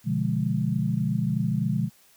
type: chord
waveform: sine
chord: B diminished seventh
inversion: none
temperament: equal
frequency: 123.47 / 146.83 / 174.61 / 207.7 Hz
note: B2 / D3 / F3 / Ab3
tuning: 0 / 0 / 0 / 0 cents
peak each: -28 dBFS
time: 0.04-1.9 s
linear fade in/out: 50 ms
effects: white hiss -58 dBFS RMS until 2.16 s